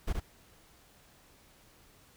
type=noise with echo; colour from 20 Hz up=brown; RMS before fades=-30 dBFS; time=0.07-0.13 s; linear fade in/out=10 ms; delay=72 ms; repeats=1; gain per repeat=-3 dB; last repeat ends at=0.202 s; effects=pink hiss -61 dBFS RMS until 2.16 s